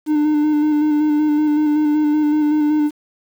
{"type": "tone with vibrato", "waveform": "triangle", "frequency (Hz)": 301, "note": "D4", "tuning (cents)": 43, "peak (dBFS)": -11, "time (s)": [0.06, 2.91], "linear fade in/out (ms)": 50, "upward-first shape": "square", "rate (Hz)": 5.3, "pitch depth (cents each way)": 21, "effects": ["7-bit"]}